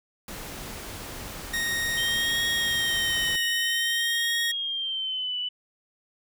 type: noise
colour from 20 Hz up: pink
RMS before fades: -38 dBFS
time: 0.28-3.36 s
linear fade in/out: 2 ms
type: tone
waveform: sawtooth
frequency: 1864.7 Hz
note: A#6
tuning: in tune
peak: -22 dBFS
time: 1.53-4.52 s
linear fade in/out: 10 ms
type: tone with vibrato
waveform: sine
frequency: 3136 Hz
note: G7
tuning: in tune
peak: -27 dBFS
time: 1.97-5.49 s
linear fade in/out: 10 ms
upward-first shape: triangle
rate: 0.51 Hz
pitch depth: 99 cents each way
effects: none